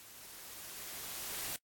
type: noise with level ramp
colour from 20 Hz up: white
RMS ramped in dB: -54 to -39 dBFS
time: 0-1.56 s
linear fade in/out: 0 ms
effects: noise-tail reverb RT60 0.1 s tail -26 dB re dry + AAC 64 kbps